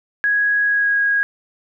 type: tone with pitch glide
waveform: sine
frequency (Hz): 1661.2 to 1644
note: G#6 to G#6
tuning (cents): 0 to -18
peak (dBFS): -14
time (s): 0.24-1.23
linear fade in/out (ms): 0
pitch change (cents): -18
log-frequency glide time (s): 0.63-1
effects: none